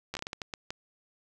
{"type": "slowing click train", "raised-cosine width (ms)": 0.2, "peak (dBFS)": -18, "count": 10, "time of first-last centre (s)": [0.14, 0.705], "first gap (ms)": 12, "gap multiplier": 1.39, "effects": []}